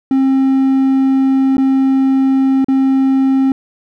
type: tone with dropouts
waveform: triangle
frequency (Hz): 267.1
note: C4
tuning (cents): +36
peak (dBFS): -7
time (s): 0.11-3.52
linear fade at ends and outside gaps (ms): 2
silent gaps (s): 1.569-1.58 / 2.645-2.684
effects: none